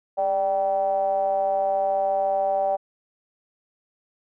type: ring-modulated tone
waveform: triangle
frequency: 93.1 Hz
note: F#2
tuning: 11 cents sharp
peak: -15 dBFS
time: 0.17-2.77 s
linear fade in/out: 20 ms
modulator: 682 Hz
effects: none